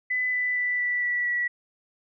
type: tone with pitch steps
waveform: sine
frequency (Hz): 2004 / 1991.3 / 1978.7 / 1966.2 / 1953.7 / 1941.3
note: B6 / B6 / B6 / B6 / B6 / B6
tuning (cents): +25 / +14 / +3 / -8 / -19 / -30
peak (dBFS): -23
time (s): 0.1-1.48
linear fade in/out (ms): 10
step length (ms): 230
effects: none